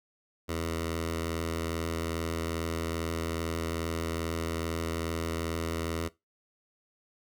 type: tone with notch filter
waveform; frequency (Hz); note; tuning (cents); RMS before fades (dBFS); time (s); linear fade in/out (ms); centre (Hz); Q
10% pulse; 82.41; E2; 0; -33; 0.48-6.09; 20; 190; 1.8
effects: noise-tail reverb RT60 0.2 s tail -19 dB re dry